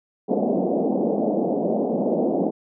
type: band-pass noise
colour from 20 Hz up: pink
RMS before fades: -22 dBFS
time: 0.28-2.51 s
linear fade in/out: 20 ms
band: 190 to 710 Hz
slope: 48 dB/octave
effects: none